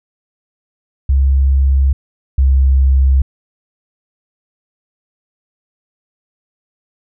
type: tone pair in turn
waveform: sine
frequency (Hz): 67.7 / 66.77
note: C#2 / C2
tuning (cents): -40 / +36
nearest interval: unison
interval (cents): 24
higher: first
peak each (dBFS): -8 / -7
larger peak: second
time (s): 1.09-1.93 / 2.38-3.22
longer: neither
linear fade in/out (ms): 5
effects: none